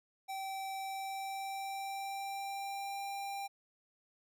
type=tone with pitch glide; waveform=square; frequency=774 to 793.5 Hz; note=G5 to G5; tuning=-22 to +21 cents; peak=-39 dBFS; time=0.28-3.48 s; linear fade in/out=20 ms; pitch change=+43 cents; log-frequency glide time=0.75-3.01 s; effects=none